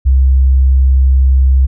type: tone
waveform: sine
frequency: 65.9 Hz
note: C2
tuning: 13 cents sharp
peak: -5 dBFS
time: 0.05-1.67 s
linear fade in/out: 20 ms
effects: none